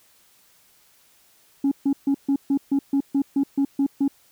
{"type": "tone bursts", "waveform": "sine", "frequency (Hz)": 277.2, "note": "C#4", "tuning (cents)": 0, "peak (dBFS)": -15, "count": 12, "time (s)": [1.64, 4.08], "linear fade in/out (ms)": 5, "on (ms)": 75, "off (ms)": 140, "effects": ["tanh soft clip ceiling -15 dBFS", "white hiss -58 dBFS RMS until 4.31 s"]}